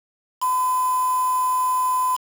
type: tone with quantisation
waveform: sine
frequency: 1014 Hz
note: B5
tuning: 45 cents sharp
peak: -18 dBFS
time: 0.41-2.17 s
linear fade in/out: 20 ms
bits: 5
effects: none